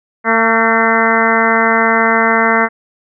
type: harmonic tone with a mistuned harmonic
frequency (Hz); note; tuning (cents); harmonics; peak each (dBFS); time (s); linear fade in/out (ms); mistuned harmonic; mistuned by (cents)
226.5; A#3; -50; 1 / 2 / 3 / 4 / 5 / 6 / 7 / 8 / 9; -18 / -18 / -18 / -18 / -18 / -18 / -18 / -18 / -18; 0.24-2.69; 50; 7; -36
effects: none